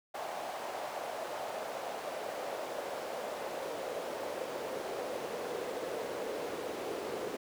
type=noise with high-pass filter sweep; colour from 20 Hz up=brown; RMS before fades=-39 dBFS; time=0.14-7.37 s; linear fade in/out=10 ms; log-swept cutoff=690 to 430 Hz; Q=2.9; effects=none